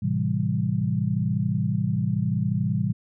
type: chord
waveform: sine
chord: A minor seventh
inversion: none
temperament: equal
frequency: 110 / 130.81 / 164.81 / 196 Hz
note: A2 / C3 / E3 / G3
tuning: 0 / 0 / 0 / 0 cents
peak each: -27 dBFS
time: 0.02-2.93 s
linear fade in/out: 10 ms
effects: none